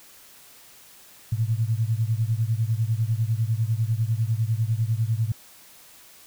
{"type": "beating tone pair", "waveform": "sine", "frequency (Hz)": [108.6, 118.6], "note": ["A2", "A#2"], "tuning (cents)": [-22, 30], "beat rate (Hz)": 10, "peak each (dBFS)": [-23, -25], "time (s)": [1.32, 5.32], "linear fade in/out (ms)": 5, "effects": ["white hiss -50 dBFS RMS until 6.26 s"]}